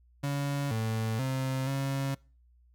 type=tone with pitch steps; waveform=35% pulse; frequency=141.5 / 111.3 / 131.9 / 136.7 Hz; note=C#3 / A2 / C3 / C#3; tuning=+36 / +20 / +14 / -24 cents; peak=-27 dBFS; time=0.23-2.15 s; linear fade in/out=10 ms; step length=480 ms; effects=noise-tail reverb RT60 0.4 s tail -25 dB re dry + added 60 Hz sine -59 dBFS peak until 2.74 s